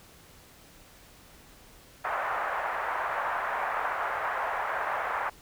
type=band-pass noise; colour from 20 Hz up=pink; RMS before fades=-31 dBFS; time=2.04-5.3 s; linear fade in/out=10 ms; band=680 to 1700 Hz; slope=24 dB/octave; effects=pink hiss -54 dBFS RMS until 5.41 s